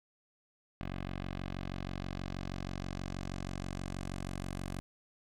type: tone with low-pass filter sweep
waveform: 10% pulse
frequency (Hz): 46.26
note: F#1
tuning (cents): 0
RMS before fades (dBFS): -40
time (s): 0.81-4.8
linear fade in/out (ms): 0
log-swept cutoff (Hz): 2900 to 11000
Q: 1.2
effects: 10-bit